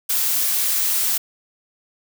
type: noise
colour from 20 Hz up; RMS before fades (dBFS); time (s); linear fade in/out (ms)
blue; -20; 0.09-1.18; 10
effects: none